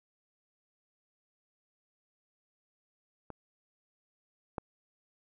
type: clicks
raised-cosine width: 1 ms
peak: -28 / -20 dBFS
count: 2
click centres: 3.303 / 4.582 s
effects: none